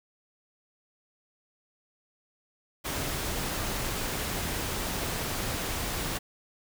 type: noise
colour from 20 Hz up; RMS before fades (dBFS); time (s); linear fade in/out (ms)
pink; -32; 2.84-6.19; 20
effects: none